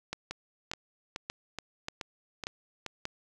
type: two click trains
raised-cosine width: 0.2 ms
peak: -17 / -19 dBFS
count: 6 / 7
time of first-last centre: 0.13-3.054 / 0.31-2.863 s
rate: 1.71 / 2.35 Hz
effects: none